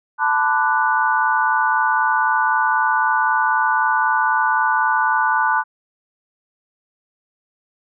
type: chord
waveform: sine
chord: B minor seventh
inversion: third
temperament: equal with one note detuned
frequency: 880 / 1003.9 / 1174.7 / 1480 Hz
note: A5 / B5 / D6 / F#6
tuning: 0 / +28 / 0 / 0 cents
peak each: -19 / -21 / -23 / -19 dBFS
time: 0.18-5.64 s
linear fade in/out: 50 ms
effects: none